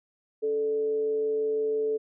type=tone with frequency modulation; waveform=sine; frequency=437 Hz; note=A4; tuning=12 cents flat; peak=-24 dBFS; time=0.42-1.98 s; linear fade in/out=20 ms; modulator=155 Hz; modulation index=0.22; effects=none